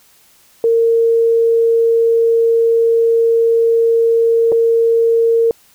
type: tone with dropouts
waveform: sine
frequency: 459.3 Hz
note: A#4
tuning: 26 cents flat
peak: -9 dBFS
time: 0.64-5.51 s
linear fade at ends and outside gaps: 1 ms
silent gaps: 4.519-4.523 s
effects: white hiss -50 dBFS RMS until 5.74 s